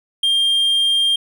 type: tone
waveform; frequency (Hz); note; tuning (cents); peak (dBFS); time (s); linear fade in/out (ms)
triangle; 3200; G7; +35; -12; 0.23-1.16; 5
effects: none